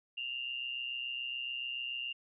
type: tone with amplitude modulation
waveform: sine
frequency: 2794 Hz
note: F7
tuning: in tune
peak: -33 dBFS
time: 0.17-2.13 s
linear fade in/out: 10 ms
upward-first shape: sine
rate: 127 Hz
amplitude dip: 65%
effects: none